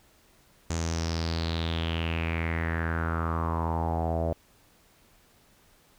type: tone with low-pass filter sweep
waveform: sawtooth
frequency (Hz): 82.41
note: E2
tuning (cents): 0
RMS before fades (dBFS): -29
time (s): 0.7-4.33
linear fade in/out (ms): 0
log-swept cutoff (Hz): 7000 to 610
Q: 5.5
effects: pink hiss -61 dBFS RMS until 5.98 s